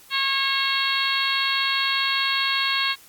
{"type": "harmonic tone", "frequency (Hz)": 545, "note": "C#5", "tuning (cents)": -29, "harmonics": [2, 3, 4, 5, 6, 7, 8], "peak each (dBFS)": [-28, -28, -28, -28, -28, -28, -28], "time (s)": [0.1, 2.96], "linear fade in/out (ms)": 50, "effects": ["white hiss -50 dBFS RMS until 3.08 s", "Opus 48 kbps"]}